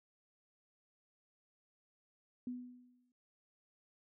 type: tone with exponential decay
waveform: sine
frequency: 247.8 Hz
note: B3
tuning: 6 cents sharp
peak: -37 dBFS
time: 2.47-3.12 s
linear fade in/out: 2 ms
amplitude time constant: 140 ms
effects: noise-tail reverb RT60 0.5 s tail -21 dB re dry